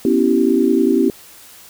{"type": "chord", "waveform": "sine", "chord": "C# half-diminished seventh", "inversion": "third", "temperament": "equal with one note detuned", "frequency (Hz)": [246.9, 277.2, 329.6, 386.8], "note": ["B3", "C#4", "E4", "G4"], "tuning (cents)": [0, 0, 0, -23], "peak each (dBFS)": -17, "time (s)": [0.05, 1.1], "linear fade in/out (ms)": 2, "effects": ["white hiss -42 dBFS RMS until 1.69 s"]}